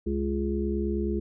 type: harmonic tone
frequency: 69.3 Hz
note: C#2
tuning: in tune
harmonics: 1 / 3 / 5 / 6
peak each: -30 / -30 / -30 / -34 dBFS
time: 0.06-1.2 s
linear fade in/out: 10 ms
effects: none